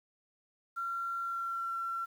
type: tone with pitch glide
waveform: sine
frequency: 1370 to 1357.4 Hz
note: F6 to F6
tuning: -34 to -50 cents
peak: -33 dBFS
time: 0.76-2.06 s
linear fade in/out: 20 ms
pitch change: -16 cents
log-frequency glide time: 1.2-1.77 s
effects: 10-bit